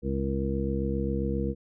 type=harmonic tone; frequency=67.5 Hz; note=C#2; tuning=45 cents flat; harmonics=1 / 2 / 3 / 4 / 5 / 7; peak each=-31 / -34 / -31 / -37 / -35 / -33 dBFS; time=0.02-1.55 s; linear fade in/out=50 ms; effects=none